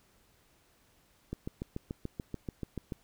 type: click train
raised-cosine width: 3 ms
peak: -23 dBFS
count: 12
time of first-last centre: 1.33-2.922 s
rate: 6.91 Hz
effects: pink hiss -67 dBFS RMS until 3.03 s